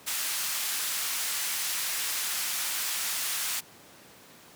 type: band-pass noise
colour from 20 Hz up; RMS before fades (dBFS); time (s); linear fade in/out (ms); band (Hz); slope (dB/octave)
white; -31; 0.06-3.61; 20; 1100 to 14000; 12
effects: pink hiss -52 dBFS RMS until 4.55 s + high-pass 150 Hz 12 dB/octave